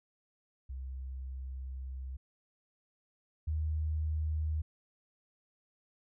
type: tone pair in turn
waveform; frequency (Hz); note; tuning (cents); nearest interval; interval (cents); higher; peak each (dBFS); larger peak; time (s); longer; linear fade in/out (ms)
sine; 65.41 / 77.62; C2 / D#2; 0 / -4; minor third; 296; second; -38 / -30; second; 0.69-2.17 / 3.47-4.62; first; 10
effects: none